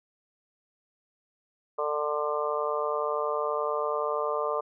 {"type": "harmonic tone", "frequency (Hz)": 149, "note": "D3", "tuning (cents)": 25, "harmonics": [3, 4, 5, 6, 7, 8], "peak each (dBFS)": [-31, -31, -39, -40, -33, -33], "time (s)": [1.78, 4.61], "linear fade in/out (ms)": 10, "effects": []}